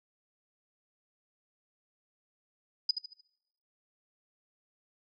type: tone with echo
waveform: sine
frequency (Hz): 4978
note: D#8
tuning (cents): 0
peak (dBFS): -22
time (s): 2.89-2.91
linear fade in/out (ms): 5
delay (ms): 75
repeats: 4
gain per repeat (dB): -8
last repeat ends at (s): 3.21
effects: noise-tail reverb RT60 0.9 s tail -24 dB re dry